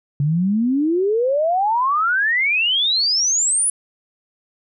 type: exponential sweep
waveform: sine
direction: up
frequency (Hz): 138.6 to 10170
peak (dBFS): -15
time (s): 0.2-3.7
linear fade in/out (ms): 2
effects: none